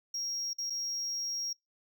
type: tone with dropouts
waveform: triangle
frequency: 5600 Hz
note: F8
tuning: 4 cents sharp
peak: -32 dBFS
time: 0.14-1.53 s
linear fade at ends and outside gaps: 5 ms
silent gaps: 0.533-0.583 / 0.699-0.703 s
effects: noise-tail reverb RT60 0.2 s tail -25 dB re dry